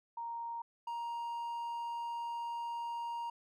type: tone pair in turn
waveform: sine / triangle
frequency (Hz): 932.3 / 938.2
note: A#5 / A#5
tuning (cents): 0 / +11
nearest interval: unison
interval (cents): 11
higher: second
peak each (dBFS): -38 / -35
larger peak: second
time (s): 0.17-0.62 / 0.87-3.3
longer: second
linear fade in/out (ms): 5
effects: none